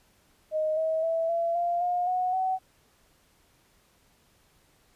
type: tone with pitch steps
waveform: sine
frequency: 622.3 / 639.4 / 657 / 675.1 / 693.7 / 712.8 / 732.4 / 752.5 Hz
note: D#5 / D#5 / E5 / E5 / F5 / F5 / F#5 / F#5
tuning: 0 / +47 / -6 / +41 / -12 / +35 / -18 / +29 cents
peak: -24 dBFS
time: 0.51-2.59 s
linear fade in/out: 50 ms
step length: 260 ms
effects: pink hiss -64 dBFS RMS until 4.95 s + resampled to 32000 Hz